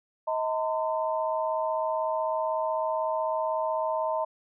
sine tone cluster, 633 / 907 / 1023 Hz, D#5 / A#5 / C6, +30 / -48 / -39 cents, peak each -28 / -30 / -33 dBFS, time 0.27-4.25 s, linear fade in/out 10 ms, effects none

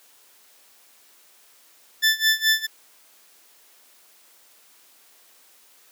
20% pulse tone with tremolo, 1760 Hz, A6, in tune, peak -10 dBFS, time 2.02-2.67 s, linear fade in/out 20 ms, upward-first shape sine, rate 4.7 Hz, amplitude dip 90%, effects white hiss -55 dBFS RMS until 5.91 s + high-pass 300 Hz 12 dB/octave

